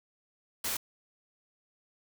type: noise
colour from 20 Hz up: white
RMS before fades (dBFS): -33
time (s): 0.64-0.77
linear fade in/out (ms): 5
effects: none